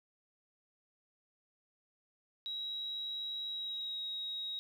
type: tone with pitch glide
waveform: sine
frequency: 3852 to 3797 Hz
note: B7 to A#7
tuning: -44 to +31 cents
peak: -37 dBFS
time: 2.46-4.59 s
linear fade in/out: 0 ms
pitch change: -25 cents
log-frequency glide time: 3.49-4.02 s
effects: 11-bit